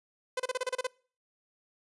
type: tone bursts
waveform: sawtooth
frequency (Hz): 508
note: B4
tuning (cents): +49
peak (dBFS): -25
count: 9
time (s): 0.37-0.87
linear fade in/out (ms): 5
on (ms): 28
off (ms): 31
effects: noise-tail reverb RT60 0.4 s tail -24 dB re dry + resampled to 24000 Hz